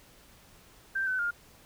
sine tone with pitch steps, 1569 / 1515 / 1412 Hz, G6 / F#6 / F6, +1 / +40 / +19 cents, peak -27 dBFS, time 0.95-1.31 s, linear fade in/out 10 ms, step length 120 ms, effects pink hiss -57 dBFS RMS until 1.65 s

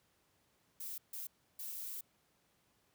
violet noise bursts at uneven times, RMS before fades -44 dBFS, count 3, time 0.8-0.98 / 1.13-1.27 / 1.59-2.01 s, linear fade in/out 5 ms, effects pink hiss -74 dBFS RMS until 2.94 s + high-pass 80 Hz 12 dB/octave

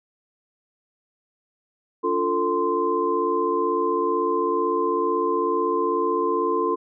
sine tone cluster, 287.9 / 350.1 / 446 / 1040 Hz, D4 / F4 / A4 / C6, -34 / +4 / +23 / -11 cents, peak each -30 / -25 / -24 / -24 dBFS, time 2.03-6.76 s, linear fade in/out 20 ms, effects none

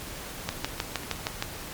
two click trains, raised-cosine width 0.2 ms, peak -24 / -9 dBFS, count 8 / 7, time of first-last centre 0.4-1.287 / 0.49-1.425 s, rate 7.89 / 6.42 Hz, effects pink hiss -39 dBFS RMS until 1.73 s + MP3 96 kbps

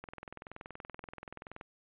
click train, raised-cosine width 0.5 ms, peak -29 dBFS, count 34, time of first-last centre 0.04-1.611 s, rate 21 Hz, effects resampled to 8000 Hz

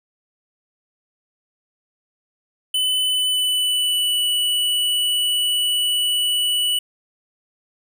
square tone with pitch glide, 3012 to 2955 Hz, F#7 to F#7, +30 to -3 cents, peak -18 dBFS, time 2.74-6.79 s, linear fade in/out 5 ms, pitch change -33 cents, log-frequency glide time 3.03-4.29 s, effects none

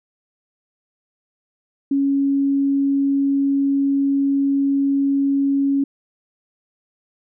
sine tone, 277.2 Hz, C#4, in tune, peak -15 dBFS, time 1.91-5.84 s, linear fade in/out 5 ms, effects none

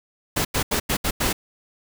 pink noise bursts at uneven times, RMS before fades -22 dBFS, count 6, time 0.36-0.45 / 0.54-0.63 / 0.71-0.8 / 0.89-0.97 / 1.04-1.11 / 1.2-1.33 s, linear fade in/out 10 ms, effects none

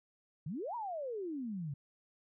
sine exponential two-way sweep, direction up then down, 134 to 988 to 134 Hz, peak -37 dBFS, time 0.46-1.74 s, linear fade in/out 5 ms, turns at 0.75 s, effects none

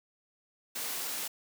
white high-pass noise, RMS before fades -36 dBFS, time 0.75-1.28 s, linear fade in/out 10 ms, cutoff 240 Hz, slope 12 dB/octave, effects none

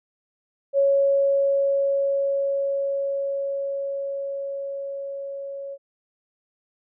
sine tone with level ramp, 554.4 Hz, C#5, in tune, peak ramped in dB -15 to -31 dBFS, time 0.73-5.78 s, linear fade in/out 50 ms, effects none

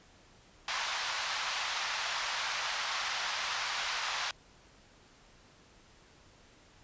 pink band-pass noise, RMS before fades -35 dBFS, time 0.68-4.31 s, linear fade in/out 2 ms, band 850 to 5900 Hz, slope 24 dB/octave, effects pink hiss -60 dBFS RMS until 6.83 s + resampled to 16000 Hz

